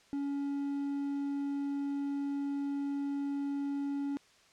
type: tone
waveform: triangle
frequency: 281.5 Hz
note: C#4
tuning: 27 cents sharp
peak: -30 dBFS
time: 0.13-4.17 s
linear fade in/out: 0 ms
effects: white hiss -63 dBFS RMS until 4.52 s + low-pass 6000 Hz 12 dB/octave